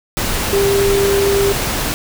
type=tone in noise; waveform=sine; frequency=397.7 Hz; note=G4; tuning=25 cents sharp; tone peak=-12 dBFS; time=0.53-1.52 s; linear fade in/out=0 ms; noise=pink; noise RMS=-19 dBFS; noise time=0.17-1.94 s; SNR=+4 dB; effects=none